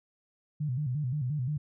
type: tone with vibrato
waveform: sine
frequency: 137 Hz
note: C#3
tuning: 20 cents flat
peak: -28 dBFS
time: 0.6-1.58 s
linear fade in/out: 10 ms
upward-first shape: square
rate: 5.7 Hz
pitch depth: 160 cents each way
effects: none